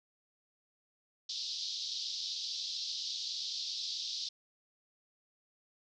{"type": "band-pass noise", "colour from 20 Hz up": "pink", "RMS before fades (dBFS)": -39, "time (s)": [1.29, 4.29], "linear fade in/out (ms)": 5, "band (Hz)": [3600, 5400], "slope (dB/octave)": 48, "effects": []}